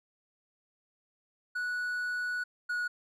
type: tone pair in turn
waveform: triangle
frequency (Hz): 1472 / 1457.6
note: F#6 / F#6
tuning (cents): -9 / -26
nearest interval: unison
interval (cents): 17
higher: first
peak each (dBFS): -29 / -28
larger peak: second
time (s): 1.55-2.44 / 2.69-2.88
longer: first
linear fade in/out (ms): 10
effects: resampled to 32000 Hz